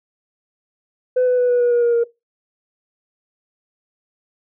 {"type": "tone with pitch steps", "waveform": "sine", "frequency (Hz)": [504, 498.8, 493.6, 488.5, 483.5, 478.5, 473.5, 468.6], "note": ["B4", "B4", "B4", "B4", "B4", "A#4", "A#4", "A#4"], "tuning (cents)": [35, 17, -1, -19, -37, 45, 27, 9], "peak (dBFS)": -11, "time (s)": [1.16, 2.04], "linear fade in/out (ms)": 10, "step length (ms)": 110, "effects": ["noise-tail reverb RT60 0.2 s tail -20 dB re dry", "tanh soft clip ceiling -11 dBFS"]}